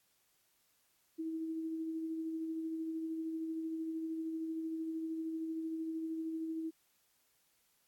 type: tone with tremolo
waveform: sine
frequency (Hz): 322.5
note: E4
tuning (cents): -38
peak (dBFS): -35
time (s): 1.18-6.71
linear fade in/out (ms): 20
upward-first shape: sine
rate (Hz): 13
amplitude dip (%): 30
effects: white hiss -74 dBFS RMS until 7.87 s + AAC 64 kbps